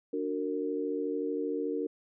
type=chord; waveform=sine; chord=D augmented; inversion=none; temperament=just; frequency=293.7 / 367.1 / 458.9 Hz; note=D4 / F#4 / A#4; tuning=0 / -14 / -27 cents; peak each=-34 / -36 / -33 dBFS; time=0.13-1.87 s; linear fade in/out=5 ms; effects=none